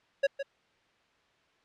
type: tone with echo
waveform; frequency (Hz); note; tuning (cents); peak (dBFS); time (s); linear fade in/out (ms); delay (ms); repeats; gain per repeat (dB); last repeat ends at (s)
square; 554.4; C#5; 0; -22; 0.23-0.27; 10; 160; 1; -10; 0.43
effects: white hiss -67 dBFS RMS until 1.64 s + low-pass 3000 Hz 12 dB/octave